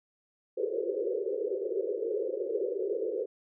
pink band-pass noise, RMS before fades -32 dBFS, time 0.57-3.26 s, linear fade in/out 10 ms, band 360 to 530 Hz, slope 96 dB/octave, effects none

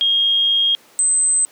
sine tone pair in turn, 3248 / 8184 Hz, G#7 / C9, -39 / -39 cents, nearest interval octave + major third, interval 1600 cents, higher second, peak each -13 dBFS, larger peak neither, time 0.01-0.75 / 0.99-1.45 s, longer first, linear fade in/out 0 ms, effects pink hiss -49 dBFS RMS until 1.51 s + high-pass 300 Hz 12 dB/octave

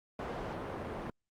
white low-pass noise, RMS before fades -40 dBFS, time 0.19-1.1 s, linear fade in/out 2 ms, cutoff 820 Hz, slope 12 dB/octave, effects Opus 48 kbps

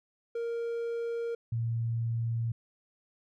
triangle / sine tone pair in turn, 466.2 / 115.44 Hz, A#4 / A#2, 0 / -16 cents, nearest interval 2 octaves, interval 2416 cents, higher first, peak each -29 / -28 dBFS, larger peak second, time 0.35-1.35 / 1.52-2.52 s, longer neither, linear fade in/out 5 ms, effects none

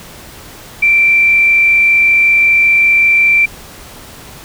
sine tone with frequency modulation, 2349 Hz, D7, in tune, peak -6 dBFS, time 0.82-3.46 s, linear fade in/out 10 ms, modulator 45.2 Hz, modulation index 0.52, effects pink hiss -34 dBFS RMS until 4.44 s

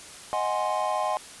triangle chord, Ab dominant seventh, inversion second, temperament equal, 622.3 / 740 / 830.6 / 1046.5 Hz, Eb5 / Gb5 / Ab5 / C6, 0 / 0 / 0 / 0 cents, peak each -28 dBFS, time 0.33-1.17 s, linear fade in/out 0 ms, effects white hiss -44 dBFS RMS until 1.4 s + resampled to 24000 Hz

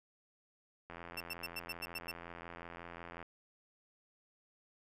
click train, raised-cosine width 0.5 ms, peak -32 dBFS, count 200, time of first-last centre 0.9-3.227 s, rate 85.5 Hz
30% pulse tone bursts, 2699 Hz, E7, 40 cents sharp, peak -36 dBFS, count 8, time 1.17-2.115 s, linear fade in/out 5 ms, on 35 ms, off 95 ms
effects none

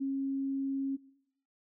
sine tone, 271.9 Hz, C#4, 33 cents flat, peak -30 dBFS, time 0-0.97 s, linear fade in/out 20 ms, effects noise-tail reverb RT60 0.7 s tail -19 dB re dry

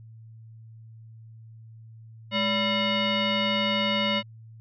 sine tone with frequency modulation, 1356 Hz, E6, 49 cents sharp, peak -22 dBFS, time 2.31-4.23 s, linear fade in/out 50 ms, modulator 783 Hz, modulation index 2.8, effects added 112 Hz sine -44 dBFS peak until 4.6 s

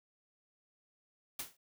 white noise with exponential decay, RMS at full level -36 dBFS, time 1.39-1.57 s, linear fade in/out 5 ms, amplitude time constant 38 ms, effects none

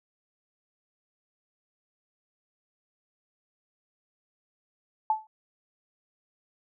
sine tone with exponential decay, 870 Hz, A5, 20 cents flat, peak -18 dBFS, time 5.1-5.27 s, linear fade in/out 2 ms, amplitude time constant 36 ms, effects none

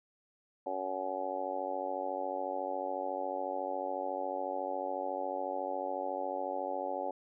harmonic tone, 94 Hz, F#2, 28 cents sharp, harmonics 3 / 4 / 5 / 6 / 7 / 8 / 9, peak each -45 / -44 / -44 / -38 / -46 / -39 / -40 dBFS, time 0.66-7.11 s, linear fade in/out 5 ms, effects none

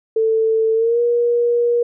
sine tone with pitch glide, 444.5 to 476.4 Hz, A4 to A#4, +18 to +38 cents, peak -13 dBFS, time 0.16-1.83 s, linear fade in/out 5 ms, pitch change +120 cents, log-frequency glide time 0.74-1 s, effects none

